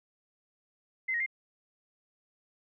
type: tone with pitch steps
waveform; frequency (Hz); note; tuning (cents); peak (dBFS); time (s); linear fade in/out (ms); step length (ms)
sine; 2061 / 1880 / 2103; C7 / A#6 / C7; -27 / +14 / +8; -28; 1.08-1.263; 10; 61
effects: none